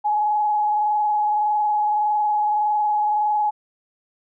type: tone with frequency modulation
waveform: sine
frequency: 842 Hz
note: G#5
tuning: 24 cents sharp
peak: -17 dBFS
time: 0.04-3.51 s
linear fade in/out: 20 ms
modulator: 21.7 Hz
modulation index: 0.58
effects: none